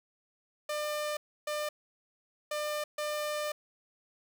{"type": "tone bursts at uneven times", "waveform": "sawtooth", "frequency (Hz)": 599, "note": "D5", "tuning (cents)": 34, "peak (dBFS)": -28, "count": 4, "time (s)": [[0.69, 1.17], [1.47, 1.69], [2.51, 2.84], [2.98, 3.52]], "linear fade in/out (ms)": 5, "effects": []}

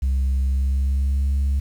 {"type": "tone with pitch glide", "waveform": "sine", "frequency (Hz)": [66.4, 68.98], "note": ["C2", "C#2"], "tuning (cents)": [26, -8], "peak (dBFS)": -15, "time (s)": [0.02, 1.6], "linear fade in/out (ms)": 10, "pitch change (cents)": 66, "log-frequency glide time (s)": [0.41, 1.29], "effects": ["tanh soft clip ceiling -16 dBFS", "8-bit"]}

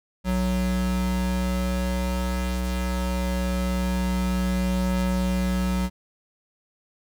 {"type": "tone pair together", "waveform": "square", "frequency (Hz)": [61.74, 185.01], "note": ["B1", "F#3"], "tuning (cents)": [0, 0], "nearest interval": "octave + perfect fifth", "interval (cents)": 1900, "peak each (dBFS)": -26, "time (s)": [0.24, 5.9], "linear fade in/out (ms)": 50, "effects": []}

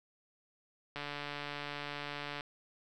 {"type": "click train", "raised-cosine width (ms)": 0.3, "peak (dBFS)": -24, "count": 211, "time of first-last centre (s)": [0.96, 2.408], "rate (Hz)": 145, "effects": []}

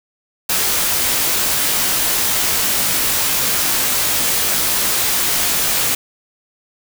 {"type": "noise with comb filter", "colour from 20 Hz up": "white", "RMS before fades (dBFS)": -17, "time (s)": [0.49, 5.95], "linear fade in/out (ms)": 5, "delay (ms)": 18, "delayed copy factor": -0.55, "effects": []}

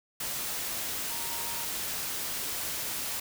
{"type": "tone in noise", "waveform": "sine", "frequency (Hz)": 932.3, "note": "A#5", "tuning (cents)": 0, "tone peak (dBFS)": -43, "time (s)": [1.1, 1.65], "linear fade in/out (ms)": 5, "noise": "white", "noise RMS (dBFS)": -34, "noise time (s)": [0.2, 3.2], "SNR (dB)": -12, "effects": []}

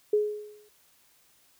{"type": "tone with exponential decay", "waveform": "sine", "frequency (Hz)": 420, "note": "G#4", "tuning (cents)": 19, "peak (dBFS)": -18, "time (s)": [0.13, 0.69], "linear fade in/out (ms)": 5, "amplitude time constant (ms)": 120, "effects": ["white hiss -63 dBFS RMS until 1.59 s"]}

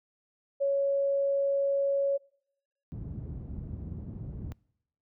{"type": "tone", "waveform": "sine", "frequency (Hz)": 556, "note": "C#5", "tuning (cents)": 5, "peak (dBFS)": -24, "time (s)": [0.6, 2.18], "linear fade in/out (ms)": 20}
{"type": "low-pass noise", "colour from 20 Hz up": "pink", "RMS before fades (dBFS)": -36, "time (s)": [2.92, 4.52], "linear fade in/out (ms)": 0, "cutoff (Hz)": 170, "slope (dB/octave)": 12}
{"effects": ["noise-tail reverb RT60 0.8 s tail -26 dB re dry", "high-pass 60 Hz 12 dB/octave"]}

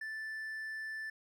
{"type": "tone", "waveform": "triangle", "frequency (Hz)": 1760, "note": "A6", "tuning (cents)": 0, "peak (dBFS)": -37, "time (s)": [0.01, 1.1], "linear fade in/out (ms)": 5, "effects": []}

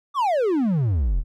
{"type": "exponential sweep", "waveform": "triangle", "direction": "down", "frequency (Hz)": [1210, 34], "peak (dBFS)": -16, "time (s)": [0.14, 1.24], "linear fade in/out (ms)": 50, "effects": []}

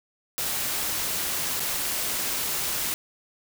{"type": "noise with dropouts", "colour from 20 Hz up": "white", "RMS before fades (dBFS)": -28, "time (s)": [0.38, 2.94], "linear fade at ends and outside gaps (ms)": 0, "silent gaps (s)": [1.596, 1.603], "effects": []}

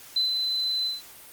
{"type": "tone with ADSR envelope", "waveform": "sine", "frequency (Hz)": 4037, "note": "B7", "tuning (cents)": 37, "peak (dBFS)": -20, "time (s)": [0.16, 1.02], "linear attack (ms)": 5, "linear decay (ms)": 140, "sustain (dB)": -4, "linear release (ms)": 160, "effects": ["white hiss -47 dBFS RMS until 1.32 s", "Opus 48 kbps"]}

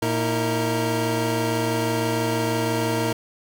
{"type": "tone cluster", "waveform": "25% pulse", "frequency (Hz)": [115.5, 320.4, 461.5], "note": ["A#2", "E4", "A#4"], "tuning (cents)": [-16, -49, -17], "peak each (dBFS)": -22, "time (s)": [0.02, 3.13], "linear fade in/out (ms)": 5, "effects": []}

